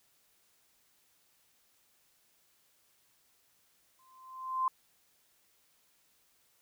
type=tone with exponential growth; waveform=sine; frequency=1040 Hz; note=C6; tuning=11 cents flat; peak=-25 dBFS; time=3.99-4.68 s; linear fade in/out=2 ms; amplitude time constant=150 ms; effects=white hiss -70 dBFS RMS until 6.61 s